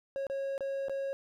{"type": "tone with dropouts", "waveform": "triangle", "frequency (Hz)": 547, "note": "C#5", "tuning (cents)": -23, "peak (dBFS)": -30, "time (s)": [0.16, 1.13], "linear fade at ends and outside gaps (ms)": 0, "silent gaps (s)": [[0.268, 0.299], [0.579, 0.607], [0.884, 0.896]], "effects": []}